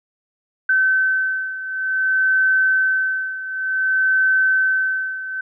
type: beating tone pair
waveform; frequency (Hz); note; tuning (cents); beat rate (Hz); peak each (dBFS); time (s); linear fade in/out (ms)
sine; 1533 / 1533.55; G6 / G6; -39 / -38; 0.55; -17 / -21; 0.69-5.41; 5
effects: none